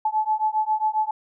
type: beating tone pair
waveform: sine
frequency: 860 / 867.4 Hz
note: A5 / A5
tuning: -40 / -25 cents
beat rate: 7.4 Hz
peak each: -23 / -23 dBFS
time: 0.05-1.11 s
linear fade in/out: 5 ms
effects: none